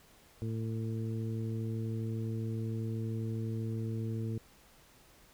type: harmonic tone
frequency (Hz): 112.5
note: A2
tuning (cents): +39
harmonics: 1 / 2 / 3 / 4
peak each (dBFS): -34 / -40 / -44 / -46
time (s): 0.42-4.38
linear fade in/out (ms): 0
effects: pink hiss -61 dBFS RMS until 5.33 s